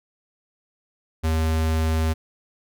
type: tone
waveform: square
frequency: 79.9 Hz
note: D#2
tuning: 47 cents sharp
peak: -20 dBFS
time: 1.23-2.14 s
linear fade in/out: 20 ms
effects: none